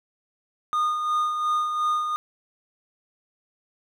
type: tone with tremolo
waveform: triangle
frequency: 1225 Hz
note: D#6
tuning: 27 cents flat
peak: -18 dBFS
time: 0.73-2.16 s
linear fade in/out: 0 ms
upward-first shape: sine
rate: 2.8 Hz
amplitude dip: 45%
effects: none